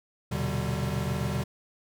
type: tone cluster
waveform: square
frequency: 79.9 / 119.9 / 127.4 / 148.4 / 192.8 Hz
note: D#2 / A#2 / C3 / D3 / G3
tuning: +47 / +49 / -46 / +18 / -28 cents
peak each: -36 / -36 / -34 / -34 / -34 dBFS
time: 0.31-1.44 s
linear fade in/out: 10 ms
effects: none